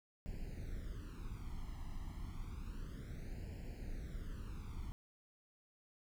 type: noise with flanger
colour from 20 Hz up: brown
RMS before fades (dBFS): -45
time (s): 0.26-4.92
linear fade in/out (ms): 0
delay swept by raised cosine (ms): 0.41 to 1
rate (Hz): 0.3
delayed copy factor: +0.95
effects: none